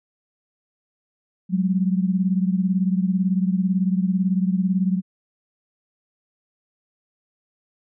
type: beating tone pair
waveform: sine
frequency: 183.6 / 201.6 Hz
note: F#3 / G3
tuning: -13 / +49 cents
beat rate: 18 Hz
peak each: -19 / -23 dBFS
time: 1.49-5.02 s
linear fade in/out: 50 ms
effects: none